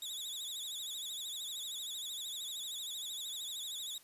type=tone with vibrato; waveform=sawtooth; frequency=3600 Hz; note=A7; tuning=39 cents sharp; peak=-37 dBFS; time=0.02-3.98 s; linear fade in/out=2 ms; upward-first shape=sine; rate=13 Hz; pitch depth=120 cents each way; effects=white hiss -62 dBFS RMS until 4.03 s + resampled to 32000 Hz